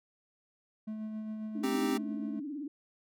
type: tone with tremolo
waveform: triangle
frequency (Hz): 216.5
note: A3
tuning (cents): -28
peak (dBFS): -33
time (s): 0.87-2.4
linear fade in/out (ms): 10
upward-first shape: sine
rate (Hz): 7.4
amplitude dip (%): 30
type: tone with vibrato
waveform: sine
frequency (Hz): 290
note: D4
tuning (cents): -22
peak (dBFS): -36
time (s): 1.55-2.68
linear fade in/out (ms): 5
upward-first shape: triangle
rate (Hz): 18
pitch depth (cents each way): 160
type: chord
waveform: square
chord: C minor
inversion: none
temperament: equal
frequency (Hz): 261.6 / 311.1 / 392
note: C4 / Eb4 / G4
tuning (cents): 0 / 0 / 0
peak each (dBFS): -33 / -38 / -35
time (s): 1.63-1.98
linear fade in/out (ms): 10
effects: none